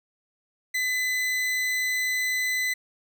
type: tone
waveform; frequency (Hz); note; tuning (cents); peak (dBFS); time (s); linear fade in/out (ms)
40% pulse; 2012; B6; +32; -23; 0.74-2.74; 10
effects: none